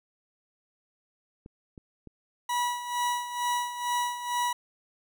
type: clicks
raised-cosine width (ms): 3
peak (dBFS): -32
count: 3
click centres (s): 1.461 / 1.778 / 2.073
type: tone with tremolo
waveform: 40% pulse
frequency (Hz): 972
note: B5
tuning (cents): -28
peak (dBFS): -24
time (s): 2.49-4.53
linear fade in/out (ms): 5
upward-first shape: sine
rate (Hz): 2.2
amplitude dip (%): 70
effects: none